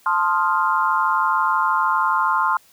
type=chord; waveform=sine; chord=F dominant seventh; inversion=first; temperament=equal; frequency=880 / 1046.5 / 1244.5 / 1396.9 Hz; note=A5 / C6 / Eb6 / F6; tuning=0 / 0 / 0 / 0 cents; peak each=-23 / -19 / -24 / -23 dBFS; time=0.06-2.57 s; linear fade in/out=2 ms; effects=white hiss -54 dBFS RMS until 2.72 s